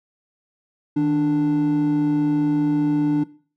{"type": "tone pair together", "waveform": "triangle", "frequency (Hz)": [156, 294.5], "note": ["D#3", "D4"], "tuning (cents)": [5, 5], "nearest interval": "major seventh", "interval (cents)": 1100, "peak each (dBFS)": [-22, -14], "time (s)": [0.96, 3.24], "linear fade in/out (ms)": 10, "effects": ["noise-tail reverb RT60 0.4 s tail -19 dB re dry", "tanh soft clip ceiling -10 dBFS"]}